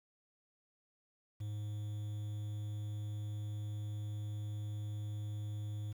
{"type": "tone with quantisation", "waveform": "triangle", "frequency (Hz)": 105, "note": "G#2", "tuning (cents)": 19, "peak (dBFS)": -36, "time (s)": [1.4, 5.93], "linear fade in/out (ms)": 10, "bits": 10, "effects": []}